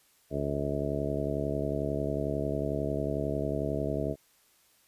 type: harmonic tone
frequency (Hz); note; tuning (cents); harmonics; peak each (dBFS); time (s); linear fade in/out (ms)
71.1; C#2; +45; 1 / 2 / 3 / 4 / 5 / 6 / 7 / 8 / 9; -38 / -35 / -39 / -36 / -38 / -36 / -41 / -41 / -35; 0.3-4.16; 50
effects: white hiss -65 dBFS RMS until 4.87 s + resampled to 32000 Hz